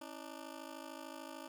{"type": "ring-modulated tone", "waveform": "15% pulse", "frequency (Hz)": 297.4, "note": "D4", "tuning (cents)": 22, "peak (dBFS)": -37, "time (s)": [0.01, 1.48], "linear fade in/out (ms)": 5, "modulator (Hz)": 26.7, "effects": []}